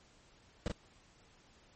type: noise with echo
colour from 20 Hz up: brown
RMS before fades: -34 dBFS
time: 0.66-0.68 s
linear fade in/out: 0 ms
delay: 37 ms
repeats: 1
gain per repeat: -3 dB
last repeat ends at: 0.717 s
effects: pink hiss -64 dBFS RMS until 1.75 s + MP3 32 kbps